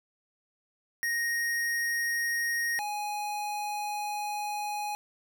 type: tone pair in turn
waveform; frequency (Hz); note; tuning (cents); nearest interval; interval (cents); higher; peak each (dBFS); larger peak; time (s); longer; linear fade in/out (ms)
square; 1868 / 832.1; A#6 / G#5; +3 / +3; octave + major second; 1400; first; -28 / -32; first; 1.03-2.79 / 2.79-4.95; second; 0
effects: none